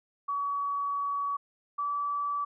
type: tone pair in turn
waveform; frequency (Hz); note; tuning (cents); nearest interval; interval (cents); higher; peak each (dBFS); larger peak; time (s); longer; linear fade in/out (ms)
sine; 1133 / 1153.5; C#6 / D6; +37 / -31; unison; 32; second; -28; neither; 0.28-1.37 / 1.78-2.45; first; 10
effects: none